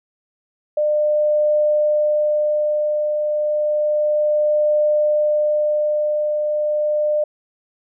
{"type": "tone with tremolo", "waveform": "sine", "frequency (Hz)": 601, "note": "D5", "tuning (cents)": 40, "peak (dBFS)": -13, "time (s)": [0.77, 7.24], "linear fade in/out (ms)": 5, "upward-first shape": "triangle", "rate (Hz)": 0.31, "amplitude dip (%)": 40, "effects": []}